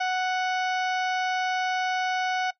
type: harmonic tone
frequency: 740 Hz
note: F#5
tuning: in tune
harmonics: 1 / 2 / 3 / 4 / 5 / 6 / 7 / 8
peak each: -25 / -30 / -34 / -38 / -43 / -44 / -44 / -45 dBFS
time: 0-2.51 s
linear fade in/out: 10 ms
effects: noise-tail reverb RT60 0.1 s tail -18 dB re dry